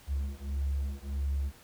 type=beating tone pair; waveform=triangle; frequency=68.7 / 70.3 Hz; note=C#2 / C#2; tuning=-15 / +25 cents; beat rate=1.6 Hz; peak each=-30 dBFS; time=0.07-1.52 s; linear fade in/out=50 ms; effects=tanh soft clip ceiling -24 dBFS + pink hiss -56 dBFS RMS until 1.63 s